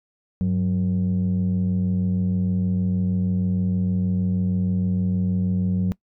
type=tone pair together; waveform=sine; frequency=97.3 / 183.68 Hz; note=G2 / F#3; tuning=-12 / -12 cents; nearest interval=major seventh; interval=1100 cents; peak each=-22 / -18 dBFS; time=0.41-5.92 s; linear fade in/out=0 ms; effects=noise-tail reverb RT60 0.1 s tail -23 dB re dry + tanh soft clip ceiling -16 dBFS